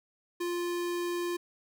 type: tone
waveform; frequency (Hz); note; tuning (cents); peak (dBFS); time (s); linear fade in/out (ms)
square; 349.2; F4; 0; -31; 0.4-1.37; 10
effects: none